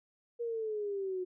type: exponential sweep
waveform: sine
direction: down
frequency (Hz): 476.5 to 362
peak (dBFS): -33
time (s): 0.39-1.25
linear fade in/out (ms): 20
effects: none